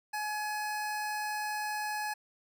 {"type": "tone", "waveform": "25% pulse", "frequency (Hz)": 845, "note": "G#5", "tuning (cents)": 30, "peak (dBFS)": -29, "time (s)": [0.13, 2.14], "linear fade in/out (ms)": 10, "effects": []}